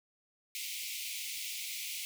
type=high-pass noise; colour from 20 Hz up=pink; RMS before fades=-40 dBFS; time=0.55-2.05 s; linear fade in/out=0 ms; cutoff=2100 Hz; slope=96 dB/octave; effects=none